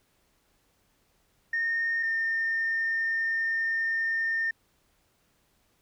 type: tone pair in turn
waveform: sine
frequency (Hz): 1835 / 1815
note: A#6 / A#6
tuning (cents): -28 / -47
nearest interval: unison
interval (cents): 19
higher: first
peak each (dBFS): -24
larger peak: neither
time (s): 1.53-2.03 / 2.03-4.51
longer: second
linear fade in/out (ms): 5
effects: tanh soft clip ceiling -21 dBFS + pink hiss -69 dBFS RMS until 5.81 s